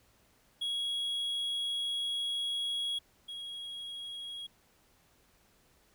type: tone pair in turn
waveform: triangle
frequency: 3322 / 3304 Hz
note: G#7 / G#7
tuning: 0 / -10 cents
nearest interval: unison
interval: 10 cents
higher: first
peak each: -30 / -38 dBFS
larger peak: first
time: 0.61-2.99 / 3.28-4.47 s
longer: first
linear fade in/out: 10 ms
effects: pink hiss -67 dBFS RMS until 5.94 s